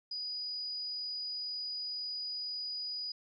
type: tone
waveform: sine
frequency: 4929 Hz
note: D#8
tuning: 17 cents flat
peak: -36 dBFS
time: 0.11-3.12 s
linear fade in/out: 5 ms
effects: none